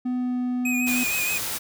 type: tone with pitch glide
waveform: triangle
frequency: 250 to 248.6 Hz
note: B3 to B3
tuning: +21 to +12 cents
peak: -21 dBFS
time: 0.05-1.04 s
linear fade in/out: 10 ms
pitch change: -9 cents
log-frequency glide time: 0.16-0.38 s
type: tone with vibrato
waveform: square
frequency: 2489 Hz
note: D#7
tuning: in tune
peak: -25 dBFS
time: 0.65-1.38 s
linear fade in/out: 5 ms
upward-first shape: sine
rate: 6.4 Hz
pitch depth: 38 cents each way
type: noise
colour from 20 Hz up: white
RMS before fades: -29 dBFS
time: 0.86-1.59 s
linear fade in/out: 20 ms
effects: none